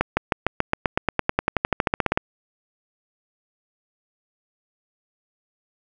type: accelerating click train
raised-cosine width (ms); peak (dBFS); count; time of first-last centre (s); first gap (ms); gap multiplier
0.5; -3; 23; 0.01-2.175; 160; 0.95
effects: none